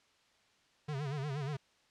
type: tone with vibrato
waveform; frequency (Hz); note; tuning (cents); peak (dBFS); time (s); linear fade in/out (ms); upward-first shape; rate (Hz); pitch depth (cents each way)
square; 142.4; C#3; +47; -36; 0.88-1.57; 10; sine; 8.4; 120
effects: white hiss -69 dBFS RMS until 1.9 s + low-pass 5000 Hz 12 dB/octave